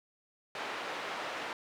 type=band-pass noise; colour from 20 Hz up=pink; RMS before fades=-39 dBFS; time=0.55-1.53 s; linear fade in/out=2 ms; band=530 to 2800 Hz; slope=12 dB/octave; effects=none